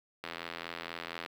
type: click train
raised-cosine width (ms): 0.3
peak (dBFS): -22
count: 87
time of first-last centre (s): 0.24-1.261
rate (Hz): 84.2
effects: high-pass 150 Hz 12 dB/octave + 8-bit